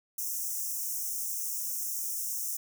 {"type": "high-pass noise", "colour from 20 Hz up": "white", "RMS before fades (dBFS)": -34, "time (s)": [0.18, 2.57], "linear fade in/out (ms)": 5, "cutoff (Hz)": 5500, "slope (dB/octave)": 96, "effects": []}